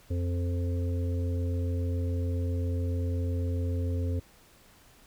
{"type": "harmonic tone", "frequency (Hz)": 87.31, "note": "F2", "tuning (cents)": 0, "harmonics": [1, 3, 5, 6], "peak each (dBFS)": [-27, -37, -41, -43], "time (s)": [0.1, 4.2], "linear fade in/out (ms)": 10, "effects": ["pink hiss -58 dBFS RMS until 5.06 s"]}